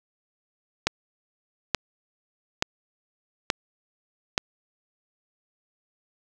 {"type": "click train", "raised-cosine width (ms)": 0.2, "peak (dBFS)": -3, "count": 5, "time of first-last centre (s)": [0.87, 4.379], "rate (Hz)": 1.14, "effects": []}